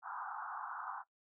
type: band-pass noise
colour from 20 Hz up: pink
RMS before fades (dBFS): -44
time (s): 0.02-1.04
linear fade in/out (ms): 50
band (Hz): 770 to 1500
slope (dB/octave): 96
effects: noise-tail reverb RT60 0.1 s tail -17 dB re dry